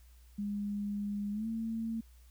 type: tone with pitch glide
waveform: sine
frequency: 204.3 to 225.4 Hz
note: G#3 to A3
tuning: -28 to +42 cents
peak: -33 dBFS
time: 0.38-2.01 s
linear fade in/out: 10 ms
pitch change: +170 cents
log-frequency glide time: 1.32-1.47 s
effects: added 60 Hz sine -55 dBFS peak until 2.3 s + white hiss -68 dBFS RMS until 2.3 s